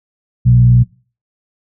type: tone with frequency modulation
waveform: sine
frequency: 121.6 Hz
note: B2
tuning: 26 cents flat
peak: -5 dBFS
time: 0.45-0.84 s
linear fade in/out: 20 ms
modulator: 59.5 Hz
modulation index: 0.53
effects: noise-tail reverb RT60 0.4 s tail -24 dB re dry